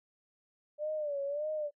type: tone with vibrato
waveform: sine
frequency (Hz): 587.3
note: D5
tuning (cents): 0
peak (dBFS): -32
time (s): 0.78-1.71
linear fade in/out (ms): 50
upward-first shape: sine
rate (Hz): 1.7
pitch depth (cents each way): 94
effects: noise-tail reverb RT60 0.1 s tail -26 dB re dry